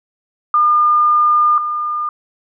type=tone pair in turn; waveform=sine; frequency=1209 / 1209 Hz; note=D6 / D6; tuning=+50 / +50 cents; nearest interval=unison; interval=0 cents; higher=neither; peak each=-9 / -17 dBFS; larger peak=first; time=0.54-1.58 / 1.58-2.09 s; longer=first; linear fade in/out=2 ms; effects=none